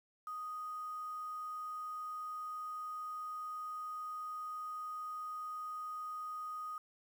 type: tone with quantisation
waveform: sine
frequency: 1244.5 Hz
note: D#6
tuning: in tune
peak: -40 dBFS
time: 0.27-6.78 s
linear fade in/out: 2 ms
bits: 10
effects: none